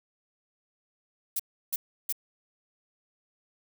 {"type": "noise bursts", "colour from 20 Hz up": "violet", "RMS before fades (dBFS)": -29, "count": 3, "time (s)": [1.36, 2.125], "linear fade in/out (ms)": 5, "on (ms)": 35, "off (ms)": 330, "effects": []}